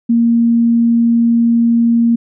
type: tone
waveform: sine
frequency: 233.1 Hz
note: A#3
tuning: in tune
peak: -8 dBFS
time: 0.09-2.16 s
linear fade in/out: 10 ms
effects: none